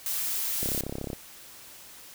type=noise; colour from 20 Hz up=blue; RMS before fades=-30 dBFS; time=0.06-0.81 s; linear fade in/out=2 ms
type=click train; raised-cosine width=2 ms; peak=-20 dBFS; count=18; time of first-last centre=0.63-1.131 s; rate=33.9 Hz
effects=white hiss -48 dBFS RMS until 2.14 s